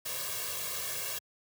white noise with comb filter, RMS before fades -36 dBFS, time 0.05-1.19 s, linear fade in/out 10 ms, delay 1.8 ms, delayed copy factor +0.95, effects high-pass 80 Hz 12 dB/octave

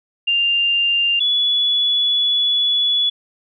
sine tone pair in turn, 2794 / 3414 Hz, F7 / G#7, 0 / +47 cents, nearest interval minor third, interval 347 cents, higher second, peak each -14 dBFS, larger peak neither, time 0.27-1.2 / 1.2-3.1 s, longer second, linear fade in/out 10 ms, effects none

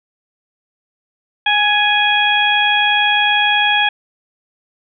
harmonic tone with a mistuned harmonic, 829 Hz, G#5, 3 cents flat, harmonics 1 / 2 / 3 / 4, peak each -17 / -17 / -17 / -17 dBFS, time 1.46-3.89 s, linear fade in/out 5 ms, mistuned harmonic 2, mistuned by +16 cents, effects none

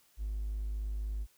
triangle tone with hard clipping, 51.91 Hz, G#1, in tune, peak -33 dBFS, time 0.17-1.27 s, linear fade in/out 50 ms, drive 3 dB, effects white hiss -67 dBFS RMS until 1.37 s

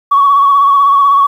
sine tone with vibrato, 1120 Hz, C#6, 18 cents sharp, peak -4 dBFS, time 0.11-1.27 s, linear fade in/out 10 ms, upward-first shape sine, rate 16 Hz, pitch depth 37 cents each way, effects tanh soft clip ceiling 0 dBFS + 7-bit

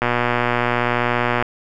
click train, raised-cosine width 0.5 ms, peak -3 dBFS, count 171, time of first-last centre 0.02-1.425 s, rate 121 Hz, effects none

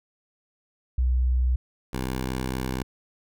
sine / 10% pulse tone pair in turn, 62.6 / 64.29 Hz, B1 / C2, +24 / -30 cents, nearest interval unison, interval 46 cents, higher second, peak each -19 dBFS, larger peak neither, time 0.98-1.56 / 1.93-2.83 s, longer second, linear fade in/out 5 ms, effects none

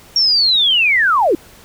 sine linear sweep, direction down, 5588 to 290 Hz, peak -10 dBFS, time 0.16-1.35 s, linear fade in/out 2 ms, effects pink hiss -43 dBFS RMS until 1.64 s

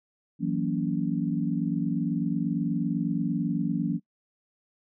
sine chord, F# dominant seventh, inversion third, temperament equal with one note detuned, 164.81 / 185 / 233.1 / 282.7 Hz, E3 / F#3 / A#3 / C#4, 0 / 0 / 0 / +34 cents, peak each -30 dBFS, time 0.39-4 s, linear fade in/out 50 ms, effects noise-tail reverb RT60 0.1 s tail -24 dB re dry

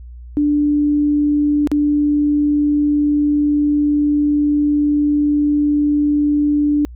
sine tone with dropouts, 293.7 Hz, D4, in tune, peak -12 dBFS, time 0.37-6.85 s, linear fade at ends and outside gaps 0 ms, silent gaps 1.673-1.716 s, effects added 60 Hz sine -32 dBFS peak until 6.95 s

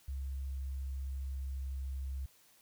sine tone with pitch glide, 67.4 to 66.9 Hz, C#2 to C2, -48 to +39 cents, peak -36 dBFS, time 0.08-2.26 s, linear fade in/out 5 ms, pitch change -13 cents, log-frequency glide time 0.39-1.52 s, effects white hiss -65 dBFS RMS until 2.61 s

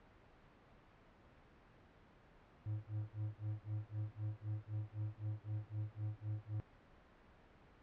triangle tone with tremolo, 106.3 Hz, G#2, 41 cents sharp, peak -35 dBFS, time 2.66-6.6 s, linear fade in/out 0 ms, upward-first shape sine, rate 3.9 Hz, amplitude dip 100%, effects pink hiss -64 dBFS RMS until 7.82 s + low-pass 2000 Hz 12 dB/octave

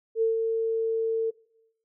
sine tone with ADSR envelope, 449.9 Hz, A4, 39 cents sharp, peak -19 dBFS, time 0.15-1.31 s, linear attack 68 ms, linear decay 140 ms, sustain -4 dB, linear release 16 ms, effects noise-tail reverb RT60 0.8 s tail -22 dB re dry

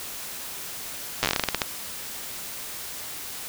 slowing click train, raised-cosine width 0.2 ms, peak -4 dBFS, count 14, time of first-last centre 1.23-1.618 s, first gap 8 ms, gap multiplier 1.2, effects white hiss -36 dBFS RMS until 3.48 s

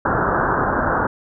white low-pass noise, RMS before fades -19 dBFS, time 0.05-1.07 s, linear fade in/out 5 ms, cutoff 1600 Hz, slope 96 dB/octave, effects none

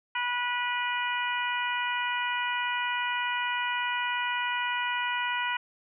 harmonic tone, 488.3 Hz, B4, 20 cents flat, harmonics 2 / 3 / 4 / 5 / 6, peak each -31 / -33 / -34 / -35 / -36 dBFS, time 0.15-5.57 s, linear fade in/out 5 ms, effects none

